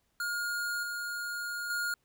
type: tone with level steps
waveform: square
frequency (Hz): 1424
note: F6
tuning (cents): +33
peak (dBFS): -32 / -35 / -31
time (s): 0.2-1.94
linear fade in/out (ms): 2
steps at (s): 0.83 / 1.7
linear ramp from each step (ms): 2
effects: pink hiss -75 dBFS RMS until 2.04 s